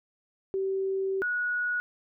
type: tone pair in turn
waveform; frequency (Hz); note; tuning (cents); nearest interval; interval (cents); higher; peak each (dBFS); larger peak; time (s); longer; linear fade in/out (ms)
sine; 385.4 / 1459.7; G4 / F#6; -29 / -24; octave + major seventh; 2305; second; -26 / -26; neither; 0.54-1.22 / 1.22-1.8; first; 0
effects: none